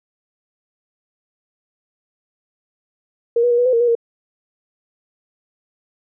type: tone with pitch steps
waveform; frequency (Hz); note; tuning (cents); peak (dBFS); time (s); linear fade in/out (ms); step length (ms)
sine; 468.8 / 485.3 / 476.9 / 488.3 / 510 / 463.8 / 481 / 465.5; A#4 / B4 / A#4 / B4 / C5 / A#4 / B4 / A#4; +10 / -30 / +39 / -20 / -44 / -9 / -46 / -2; -12; 3.36-3.952; 5; 74
effects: none